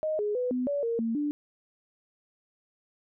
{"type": "tone with pitch steps", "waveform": "sine", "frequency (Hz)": [622, 416.8, 497.7, 251.3, 572, 463.4, 227.9, 293.8], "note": ["D#5", "G#4", "B4", "B3", "D5", "A#4", "A#3", "D4"], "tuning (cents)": [-1, 6, 13, 30, -46, -10, -39, 1], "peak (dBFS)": -26, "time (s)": [0.03, 1.31], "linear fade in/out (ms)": 0, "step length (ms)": 160, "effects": []}